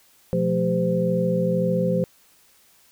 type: tone cluster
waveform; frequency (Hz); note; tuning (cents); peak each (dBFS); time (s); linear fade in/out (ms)
sine; 123 / 176.4 / 218.3 / 397 / 513; B2 / F3 / A3 / G4 / C5; -7 / +18 / -13 / +22 / -34; -30 / -22 / -30 / -29 / -23; 0.33-2.04; 0
effects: white hiss -57 dBFS RMS until 2.91 s